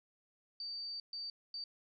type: tone bursts at uneven times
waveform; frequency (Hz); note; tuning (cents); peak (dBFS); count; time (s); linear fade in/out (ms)
sine; 4618; D8; -30; -40; 3; 0.6-1 / 1.13-1.3 / 1.54-1.64; 2
effects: none